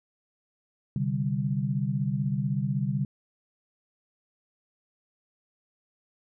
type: chord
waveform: sine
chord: C suspended second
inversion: none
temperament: equal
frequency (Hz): 130.81 / 146.83 / 196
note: C3 / D3 / G3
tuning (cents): 0 / 0 / 0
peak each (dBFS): -29 / -29 / -30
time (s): 0.96-3.05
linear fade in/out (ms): 2
effects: none